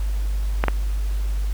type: clicks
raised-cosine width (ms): 0.5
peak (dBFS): -4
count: 2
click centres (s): 0.639 / 0.683
effects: added 50 Hz sine -20 dBFS peak until 1.53 s + pink hiss -43 dBFS RMS until 1.53 s